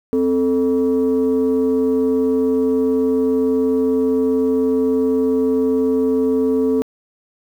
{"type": "tone pair together", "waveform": "sine", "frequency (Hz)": [261.4, 440], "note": ["C4", "A4"], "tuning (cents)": [-1, 0], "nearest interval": "major sixth", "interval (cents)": 901, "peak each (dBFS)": [-15, -15], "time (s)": [0.13, 6.82], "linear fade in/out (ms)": 0, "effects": ["tanh soft clip ceiling -10 dBFS", "8-bit"]}